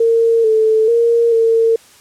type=tone with pitch steps; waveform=sine; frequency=458.3 / 438.9 / 466.2 / 454.3 Hz; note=A#4 / A4 / A#4 / A#4; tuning=-29 / -4 / 0 / -45 cents; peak=-9 dBFS; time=0-1.76 s; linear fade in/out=5 ms; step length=440 ms; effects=white hiss -45 dBFS RMS until 2 s + low-pass 10000 Hz 12 dB/octave